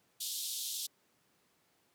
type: band-pass noise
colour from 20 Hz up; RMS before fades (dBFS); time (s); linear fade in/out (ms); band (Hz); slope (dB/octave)
pink; -39; 0.2-0.87; 10; 3300 to 15000; 48
effects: pink hiss -72 dBFS RMS until 1.94 s + high-pass 150 Hz 12 dB/octave